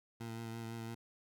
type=tone with vibrato; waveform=20% pulse; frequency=114.5 Hz; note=A#2; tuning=31 cents flat; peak=-37 dBFS; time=0.2-0.95 s; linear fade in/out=10 ms; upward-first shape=sine; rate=5.9 Hz; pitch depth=24 cents each way; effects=none